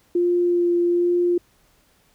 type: tone with vibrato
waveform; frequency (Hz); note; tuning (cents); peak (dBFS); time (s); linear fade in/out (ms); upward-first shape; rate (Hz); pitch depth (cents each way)
sine; 349.2; F4; 0; -16; 0.15-1.38; 5; sine; 1.2; 11
effects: pink hiss -60 dBFS RMS until 2.14 s